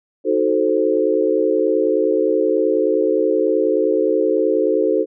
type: chord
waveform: sine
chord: D# diminished seventh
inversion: none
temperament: equal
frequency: 311.1 / 370 / 440 / 523.3 Hz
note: D#4 / F#4 / A4 / C5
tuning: 0 / 0 / 0 / 0 cents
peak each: -21 / -20 / -18 / -20 dBFS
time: 0.24-5.06 s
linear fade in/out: 50 ms
effects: none